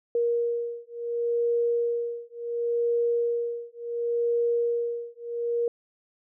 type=beating tone pair; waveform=sine; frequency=471.5 / 472.2 Hz; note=A#4 / A#4; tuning=+20 / +22 cents; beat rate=0.7 Hz; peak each=-27 dBFS; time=0.15-5.68 s; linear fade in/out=2 ms; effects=none